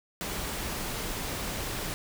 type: noise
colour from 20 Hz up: pink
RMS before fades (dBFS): -34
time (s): 0.21-1.94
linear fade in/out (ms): 0
effects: none